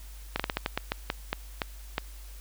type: slowing click train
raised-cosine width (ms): 0.3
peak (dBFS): -11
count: 12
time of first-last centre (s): 0.36-1.981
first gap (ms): 36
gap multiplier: 1.26
effects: added 50 Hz sine -42 dBFS peak until 2.4 s + white hiss -53 dBFS RMS until 2.4 s